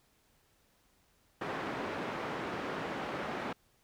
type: band-pass noise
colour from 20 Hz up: pink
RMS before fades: -38 dBFS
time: 1.41-3.53 s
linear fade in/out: 5 ms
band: 220 to 1900 Hz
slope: 12 dB/octave
effects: pink hiss -70 dBFS RMS until 3.83 s